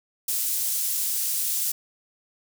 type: high-pass noise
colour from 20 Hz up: pink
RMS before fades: -26 dBFS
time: 0.28-1.72 s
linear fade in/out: 5 ms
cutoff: 8500 Hz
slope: 12 dB/octave
effects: none